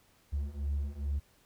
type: beating tone pair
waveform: triangle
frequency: 69.9 / 72.3 Hz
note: C#2 / D2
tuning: +15 / -27 cents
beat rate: 2.4 Hz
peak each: -33 / -31 dBFS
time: 0.32-1.2 s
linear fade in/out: 20 ms
effects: tanh soft clip ceiling -23 dBFS + pink hiss -66 dBFS RMS until 1.45 s